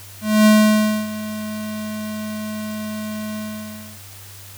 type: tone with ADSR envelope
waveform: square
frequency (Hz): 214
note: A3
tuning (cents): -48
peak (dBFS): -9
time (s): 0.21-4.01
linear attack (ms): 250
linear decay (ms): 610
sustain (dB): -17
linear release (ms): 640
effects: added 98 Hz sine -41 dBFS peak until 4.57 s + white hiss -41 dBFS RMS until 4.57 s